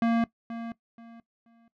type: tone with echo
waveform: square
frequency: 230.9 Hz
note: A#3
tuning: 16 cents flat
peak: -22 dBFS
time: 0.02-0.24 s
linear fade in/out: 2 ms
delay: 480 ms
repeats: 3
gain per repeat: -12 dB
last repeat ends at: 1.68 s
effects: noise-tail reverb RT60 0.1 s tail -18 dB re dry + low-pass 2000 Hz 12 dB/octave